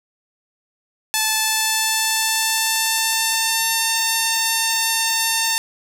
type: tone with pitch glide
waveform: 5% pulse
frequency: 873 to 902.7 Hz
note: A5 to A5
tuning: -14 to +44 cents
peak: -5 dBFS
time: 1.14-5.58 s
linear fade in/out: 0 ms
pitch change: +58 cents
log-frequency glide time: 1.24-3.9 s
effects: none